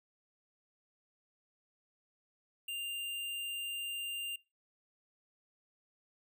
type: tone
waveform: square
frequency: 2794 Hz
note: F7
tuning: in tune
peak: -38 dBFS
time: 2.68-4.36 s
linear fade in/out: 5 ms
effects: noise-tail reverb RT60 0.3 s tail -24 dB re dry